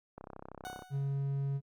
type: click train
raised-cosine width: 1 ms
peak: -31 dBFS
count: 22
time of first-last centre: 0.18-0.822 s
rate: 32.7 Hz
type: tone with exponential decay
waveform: 30% pulse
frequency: 740 Hz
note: F#5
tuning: in tune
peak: -36 dBFS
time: 0.65-1.21 s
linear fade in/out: 0 ms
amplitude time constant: 120 ms
type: tone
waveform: triangle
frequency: 138.59 Hz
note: C#3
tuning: in tune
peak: -29 dBFS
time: 0.9-1.61 s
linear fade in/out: 50 ms
effects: Opus 48 kbps